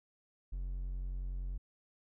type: tone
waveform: triangle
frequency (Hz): 45.33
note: F#1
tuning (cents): -35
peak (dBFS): -34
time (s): 0.52-1.58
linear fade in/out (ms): 10
effects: none